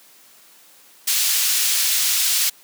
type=high-pass noise; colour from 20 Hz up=pink; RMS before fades=-19 dBFS; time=1.07-2.5 s; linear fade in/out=10 ms; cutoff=3600 Hz; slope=12 dB/octave; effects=white hiss -50 dBFS RMS until 2.63 s + high-pass 200 Hz 12 dB/octave